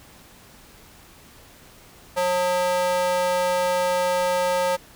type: tone with high-pass filter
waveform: square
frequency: 180 Hz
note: F#3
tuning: 47 cents flat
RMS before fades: -22 dBFS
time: 2.16-4.77 s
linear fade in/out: 20 ms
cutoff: 660 Hz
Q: 9.6
effects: pink hiss -49 dBFS RMS until 4.95 s